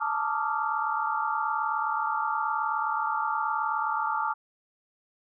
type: tone cluster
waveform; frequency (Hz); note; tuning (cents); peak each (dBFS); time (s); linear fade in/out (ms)
sine; 868 / 907 / 1163 / 1231 / 1384; A5 / A#5 / D6 / D#6 / F6; -24 / -48 / -17 / -19 / -16; -31 / -33 / -31 / -34 / -32; 0-4.34; 20
effects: none